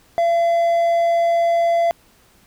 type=tone; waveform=triangle; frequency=679 Hz; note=F5; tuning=49 cents flat; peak=-12 dBFS; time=0.18-1.91 s; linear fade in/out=0 ms; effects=pink hiss -54 dBFS RMS until 2.46 s